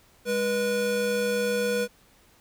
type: tone pair together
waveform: square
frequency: 204.5 / 486.4 Hz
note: G#3 / B4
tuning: -26 / -26 cents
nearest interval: octave + minor third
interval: 1500 cents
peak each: -32 / -25 dBFS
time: 0.25-1.88 s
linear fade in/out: 50 ms
effects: pink hiss -59 dBFS RMS until 2.4 s